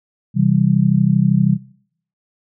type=chord; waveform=sine; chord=C major; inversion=none; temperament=just; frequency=130.81 / 163.52 / 196.22 Hz; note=C3 / E3 / G3; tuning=0 / -14 / +2 cents; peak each=-16 dBFS; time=0.34-1.58 s; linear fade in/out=50 ms; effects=noise-tail reverb RT60 0.6 s tail -19 dB re dry